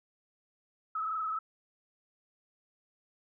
sine tone with frequency modulation, 1290 Hz, E6, 38 cents flat, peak -31 dBFS, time 0.95-1.39 s, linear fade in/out 5 ms, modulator 23.5 Hz, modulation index 1.6, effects none

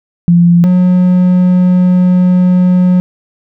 sine / triangle tone pair in turn, 172.5 / 181.11 Hz, F3 / F#3, -21 / -37 cents, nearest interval minor second, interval 84 cents, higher second, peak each -3 dBFS, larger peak neither, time 0.28-0.64 / 0.64-3 s, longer second, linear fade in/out 0 ms, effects none

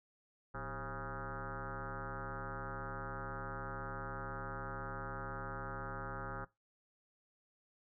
sine tone with frequency modulation, 677 Hz, E5, 46 cents sharp, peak -40 dBFS, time 0.54-6.45 s, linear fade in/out 10 ms, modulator 142 Hz, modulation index 5.9, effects noise-tail reverb RT60 0.2 s tail -19 dB re dry

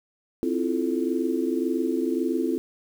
sine chord, F major seventh, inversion second, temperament just, 261.9 / 327.4 / 349.2 / 436.5 Hz, C4 / E4 / F4 / A4, +2 / -12 / 0 / -14 cents, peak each -27 / -27 / -28 / -31 dBFS, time 0.43-2.58 s, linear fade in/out 0 ms, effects 8-bit

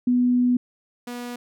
sine / sawtooth tone pair in turn, 246.9 / 242.9 Hz, B3 / B3, 0 / -29 cents, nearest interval unison, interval 29 cents, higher first, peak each -16 / -27 dBFS, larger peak first, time 0.07-0.57 / 1.07-1.36 s, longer first, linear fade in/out 5 ms, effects none

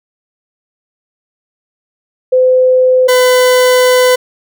sine / 40% pulse tone pair in turn, 511 / 503.4 Hz, C5 / B4, -41 / +33 cents, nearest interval unison, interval 26 cents, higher first, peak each -5 dBFS, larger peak neither, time 2.32-3.08 / 3.08-4.16 s, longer second, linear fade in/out 10 ms, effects none

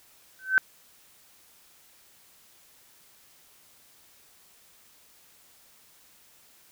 sine tone with exponential growth, 1534 Hz, G6, 38 cents flat, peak -13 dBFS, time 0.39-0.58 s, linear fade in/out 0 ms, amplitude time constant 41 ms, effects white hiss -58 dBFS RMS until 6.71 s

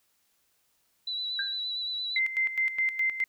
sine tone with vibrato, 3951 Hz, B7, in tune, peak -30 dBFS, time 1.07-2.19 s, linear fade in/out 5 ms, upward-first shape sine, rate 8.7 Hz, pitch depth 26 cents each way
sine tone with exponential decay, 1594 Hz, G6, 28 cents sharp, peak -26 dBFS, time 1.39-1.6 s, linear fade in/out 2 ms, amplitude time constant 44 ms
sine tone with tremolo, 2080 Hz, C7, 11 cents flat, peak -23 dBFS, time 2.16-3.24 s, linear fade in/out 2 ms, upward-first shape square, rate 4.8 Hz, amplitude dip 70%
effects white hiss -71 dBFS RMS until 3.28 s

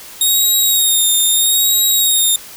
10% pulse tone with vibrato, 3729 Hz, A#7, in tune, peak -4 dBFS, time 0.21-2.36 s, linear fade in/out 2 ms, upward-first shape sine, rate 0.78 Hz, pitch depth 45 cents each way, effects white hiss -35 dBFS RMS until 2.56 s

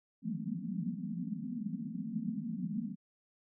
white band-pass noise, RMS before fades -38 dBFS, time 0.22-2.96 s, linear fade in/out 50 ms, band 160 to 250 Hz, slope 96 dB/octave, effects none

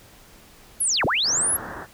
sine linear two-way sweep, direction down then up, 11560 to 51.91 to 11560 Hz, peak -19 dBFS, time 0.8-1.57 s, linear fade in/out 10 ms, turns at 1.05 s
white low-pass noise, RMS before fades -35 dBFS, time 1.23-1.87 s, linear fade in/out 50 ms, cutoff 1800 Hz, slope 96 dB/octave
effects pink hiss -50 dBFS RMS until 1.93 s

